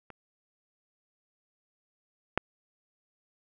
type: clicks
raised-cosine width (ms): 0.5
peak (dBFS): -30 / -9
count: 2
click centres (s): 0.103 / 2.376
effects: none